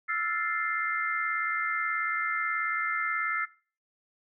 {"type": "chord", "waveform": "sine", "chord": "F major seventh", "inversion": "third", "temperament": "equal", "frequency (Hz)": [1318.5, 1396.9, 1760, 2093], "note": ["E6", "F6", "A6", "C7"], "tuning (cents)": [0, 0, 0, 0], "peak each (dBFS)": [-32, -36, -33, -31], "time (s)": [0.08, 3.46], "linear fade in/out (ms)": 20, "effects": ["noise-tail reverb RT60 0.4 s tail -21 dB re dry"]}